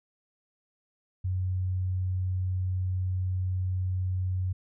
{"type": "tone", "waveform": "sine", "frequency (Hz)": 92.4, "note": "F#2", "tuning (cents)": -2, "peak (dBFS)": -26, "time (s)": [1.24, 4.53], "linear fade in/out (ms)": 10, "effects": []}